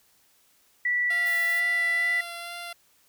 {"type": "tone with pitch glide", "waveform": "sine", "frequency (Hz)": [1958, 1984.2], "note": ["B6", "B6"], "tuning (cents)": [-15, 8], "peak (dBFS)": -22, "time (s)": [0.85, 2.21], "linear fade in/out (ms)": 5, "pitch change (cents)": 23, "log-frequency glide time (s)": [1.12, 2]}
{"type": "tone with vibrato", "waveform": "10% pulse", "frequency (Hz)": 690, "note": "F5", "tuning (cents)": -21, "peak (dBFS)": -27, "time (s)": [1.1, 2.73], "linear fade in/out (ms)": 5, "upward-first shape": "sine", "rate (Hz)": 2.2, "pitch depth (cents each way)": 11}
{"type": "noise", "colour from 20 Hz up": "violet", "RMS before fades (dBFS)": -40, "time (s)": [1.25, 1.61], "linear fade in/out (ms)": 20}
{"effects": ["white hiss -63 dBFS RMS until 3.08 s"]}